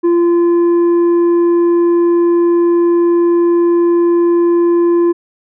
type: tone with tanh clipping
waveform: sine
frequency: 343.8 Hz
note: F4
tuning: 27 cents flat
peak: -9 dBFS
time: 0.03-5.13 s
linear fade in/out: 20 ms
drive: 5 dB
effects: none